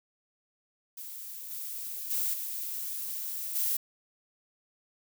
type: noise with level steps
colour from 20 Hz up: violet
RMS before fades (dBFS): -42 / -38 / -30 / -36 / -29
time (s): 0.97-3.77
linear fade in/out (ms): 5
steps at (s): 1.5 / 2.1 / 2.33 / 3.55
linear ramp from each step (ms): 10
effects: none